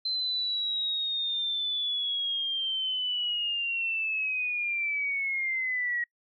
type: linear sweep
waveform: sine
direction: down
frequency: 4096 to 1900 Hz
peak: -27 dBFS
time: 0.05-6.04 s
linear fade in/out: 5 ms
effects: noise-tail reverb RT60 0.1 s tail -26 dB re dry